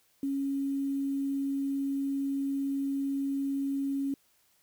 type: tone with quantisation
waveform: sine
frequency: 275.7 Hz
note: C#4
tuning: 9 cents flat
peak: -28 dBFS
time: 0.23-4.14 s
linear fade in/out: 2 ms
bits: 9
effects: white hiss -68 dBFS RMS until 4.62 s